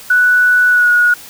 sine tone with pitch glide, 1480 to 1452.1 Hz, F#6 to F#6, 0 to -33 cents, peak -7 dBFS, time 0.1-1.14 s, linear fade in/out 5 ms, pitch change -33 cents, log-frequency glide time 0.69-0.9 s, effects white hiss -35 dBFS RMS until 1.29 s

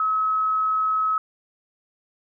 sine tone, 1284 Hz, E6, 46 cents flat, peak -19 dBFS, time 0-1.18 s, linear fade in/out 2 ms, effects none

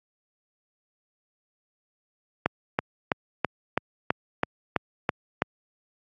click train, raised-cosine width 0.5 ms, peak -6 dBFS, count 10, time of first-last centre 2.46-5.421 s, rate 3.04 Hz, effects high-pass 100 Hz 12 dB/octave + AAC 64 kbps

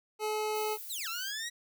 25% pulse tone, 428.5 Hz, A4, 46 cents flat, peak -27 dBFS, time 0.19-0.78 s, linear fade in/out 50 ms
violet noise, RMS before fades -44 dBFS, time 0.54-1.32 s, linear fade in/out 20 ms
15% pulse linear two-way sweep, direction down then up, 4326 to 1300 to 1937 Hz, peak -29 dBFS, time 0.89-1.5 s, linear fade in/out 20 ms, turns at 1.08 s
effects none

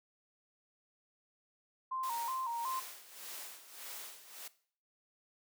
sine tone with vibrato, 987.8 Hz, B5, in tune, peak -35 dBFS, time 1.91-2.8 s, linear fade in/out 10 ms, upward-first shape square, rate 2.7 Hz, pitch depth 97 cents each way
white noise with tremolo, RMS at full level -45 dBFS, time 2.03-4.48 s, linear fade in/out 5 ms, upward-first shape sine, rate 1.7 Hz, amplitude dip 75%
effects noise-tail reverb RT60 0.5 s tail -18 dB re dry + high-pass 400 Hz 12 dB/octave

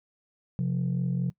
sine tone pair together, 132.11 / 176.6 Hz, C3 / F3, +17 / +20 cents, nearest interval perfect fourth, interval 503 cents, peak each -26 dBFS, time 0.59-1.3 s, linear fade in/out 0 ms, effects noise-tail reverb RT60 0.1 s tail -21 dB re dry + tanh soft clip ceiling -21 dBFS

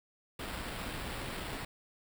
pink noise with sample-and-hold, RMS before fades -40 dBFS, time 0.39-1.65 s, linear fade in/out 5 ms, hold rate 6300 Hz, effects none

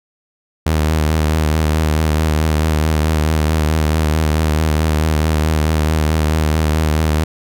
sawtooth tone with vibrato, 77.78 Hz, D#2, in tune, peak -9 dBFS, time 0.66-7.24 s, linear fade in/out 5 ms, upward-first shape triangle, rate 4.6 Hz, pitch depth 50 cents each way, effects none

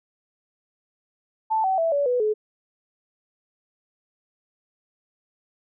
sine tone with pitch steps, 880 / 761.7 / 659.3 / 570.6 / 493.9 / 427.5 Hz, A5 / G5 / E5 / C#5 / B4 / A4, 0 / -50 / 0 / +50 / 0 / -50 cents, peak -19 dBFS, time 1.5-2.34 s, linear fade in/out 20 ms, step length 140 ms, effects none

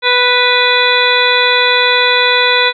harmonic tone, 493.9 Hz, B4, in tune, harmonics 1 / 2 / 3 / 4 / 5 / 7 / 8, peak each -16 / -16 / -16 / -16 / -16 / -16 / -16 dBFS, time 0.02-2.73 s, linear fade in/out 50 ms, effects none

